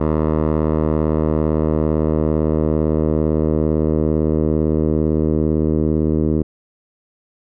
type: tone with low-pass filter sweep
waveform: 10% pulse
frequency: 77.78 Hz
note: D#2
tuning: in tune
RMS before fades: -17 dBFS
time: 0-6.43 s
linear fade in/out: 10 ms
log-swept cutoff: 870 to 370 Hz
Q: 1.3
effects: none